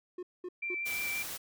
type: tone bursts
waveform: triangle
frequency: 360 Hz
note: F#4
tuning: 47 cents flat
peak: -35 dBFS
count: 3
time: 0.18-0.747 s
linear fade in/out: 5 ms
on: 49 ms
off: 210 ms
type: tone with vibrato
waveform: sine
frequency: 2345 Hz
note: D7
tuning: 3 cents flat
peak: -33 dBFS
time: 0.62-1.23 s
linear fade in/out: 10 ms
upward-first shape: triangle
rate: 5.7 Hz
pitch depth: 17 cents each way
type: noise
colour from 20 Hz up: white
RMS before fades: -40 dBFS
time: 0.85-1.38 s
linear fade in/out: 20 ms
effects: none